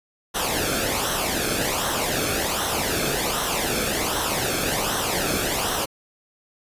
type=noise with flanger; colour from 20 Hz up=pink; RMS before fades=-24 dBFS; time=0.34-5.86 s; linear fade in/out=20 ms; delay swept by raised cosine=0.42 to 1.05 ms; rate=1.3 Hz; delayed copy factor=-0.65; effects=resampled to 32000 Hz